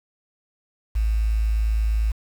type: tone with quantisation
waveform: sine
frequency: 54.3 Hz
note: A1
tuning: 22 cents flat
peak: -18 dBFS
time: 0.95-2.12 s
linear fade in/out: 10 ms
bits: 7
effects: none